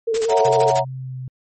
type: tone with vibrato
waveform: sine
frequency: 449 Hz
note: A4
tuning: 35 cents sharp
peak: -17 dBFS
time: 0.07-0.71 s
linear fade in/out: 10 ms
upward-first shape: square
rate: 11 Hz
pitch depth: 35 cents each way
type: noise with tremolo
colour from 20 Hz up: white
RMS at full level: -27 dBFS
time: 0.14-0.81 s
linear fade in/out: 5 ms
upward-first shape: square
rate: 13 Hz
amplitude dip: 80%
type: chord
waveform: sine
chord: F# dominant seventh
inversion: second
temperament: equal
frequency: 554.4 / 659.3 / 740 / 932.3 Hz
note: C#5 / E5 / F#5 / A#5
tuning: 0 / 0 / 0 / 0 cents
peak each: -20 dBFS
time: 0.28-0.85 s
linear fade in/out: 50 ms
type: tone with pitch glide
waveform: sine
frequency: 130.7 to 128.9 Hz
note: C3 to C3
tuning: -1 to -26 cents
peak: -27 dBFS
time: 0.45-1.28 s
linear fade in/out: 2 ms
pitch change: -25 cents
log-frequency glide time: 0.97-1.15 s
effects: MP3 32 kbps